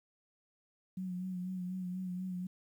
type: tone with vibrato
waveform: sine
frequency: 183.2 Hz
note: F#3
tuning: 17 cents flat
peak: -36 dBFS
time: 0.97-2.47 s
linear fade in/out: 5 ms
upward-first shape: sine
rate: 4.1 Hz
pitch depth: 37 cents each way
effects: 11-bit